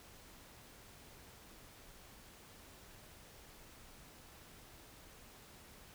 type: silence
effects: pink hiss -58 dBFS RMS until 5.94 s